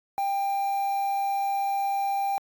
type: tone with quantisation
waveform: triangle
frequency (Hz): 792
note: G5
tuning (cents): +18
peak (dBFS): -22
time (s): 0.18-2.38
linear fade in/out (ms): 0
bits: 7
effects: AAC 64 kbps